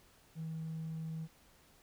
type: tone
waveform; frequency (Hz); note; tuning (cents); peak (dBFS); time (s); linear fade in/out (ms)
triangle; 160.5; E3; -46; -35; 0.35-1.28; 50
effects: tanh soft clip ceiling -35 dBFS + pink hiss -65 dBFS RMS until 1.82 s